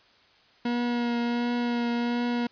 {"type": "tone with vibrato", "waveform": "40% pulse", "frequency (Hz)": 239.1, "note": "A#3", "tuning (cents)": 44, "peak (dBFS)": -24, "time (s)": [0.65, 2.47], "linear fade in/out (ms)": 5, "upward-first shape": "triangle", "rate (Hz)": 1.4, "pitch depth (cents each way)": 17, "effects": ["white hiss -59 dBFS RMS until 2.51 s", "resampled to 11025 Hz"]}